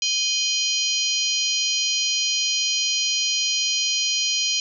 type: harmonic tone with a mistuned harmonic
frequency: 825 Hz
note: G#5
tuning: 12 cents flat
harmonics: 3 / 4 / 5 / 6 / 7 / 8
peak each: -30 / -25 / -27 / -27 / -27 / -29 dBFS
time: 0.02-4.6 s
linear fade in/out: 2 ms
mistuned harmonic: 4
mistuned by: -91 cents
effects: none